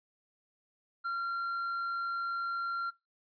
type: tone with tanh clipping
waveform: sine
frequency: 1377 Hz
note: F6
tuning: 25 cents flat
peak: -32 dBFS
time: 1.04-2.91 s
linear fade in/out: 20 ms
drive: 3 dB
effects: noise-tail reverb RT60 0.2 s tail -20 dB re dry + resampled to 11025 Hz